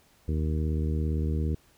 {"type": "harmonic tone", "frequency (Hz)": 77.6, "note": "D#2", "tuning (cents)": -4, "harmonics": [1, 2, 3, 4, 5, 6], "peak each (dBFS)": [-26, -32, -36, -38, -40, -42], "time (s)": [0.28, 1.55], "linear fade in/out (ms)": 5, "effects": ["pink hiss -62 dBFS RMS until 1.77 s"]}